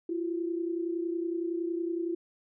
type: tone pair together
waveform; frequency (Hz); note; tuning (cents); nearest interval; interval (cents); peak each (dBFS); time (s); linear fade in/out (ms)
sine; 336.7 / 367.5; E4 / F#4; +37 / -12; major second; 151; -30 / -36; 0.09-2.15; 5
effects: none